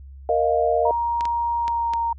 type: chord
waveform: sine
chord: Bb suspended fourth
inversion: none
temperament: just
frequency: 466.2 / 621.6 / 699.2 Hz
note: Bb4 / Eb5 / F5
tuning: 0 / -2 / +2 cents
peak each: -22 / -21 / -21 dBFS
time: 0.29-0.91 s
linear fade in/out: 2 ms
type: tone with pitch glide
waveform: sine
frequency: 940 to 928.7 Hz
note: A#5 to A#5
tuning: +14 to -7 cents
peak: -20 dBFS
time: 0.85-2.13 s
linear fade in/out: 5 ms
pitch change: -21 cents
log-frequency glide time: 1.58-1.97 s
type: clicks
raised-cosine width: 0.2 ms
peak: -15 dBFS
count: 4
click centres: 1.209 / 1.254 / 1.68 / 1.936 s
effects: added 68 Hz sine -38 dBFS peak until 2.18 s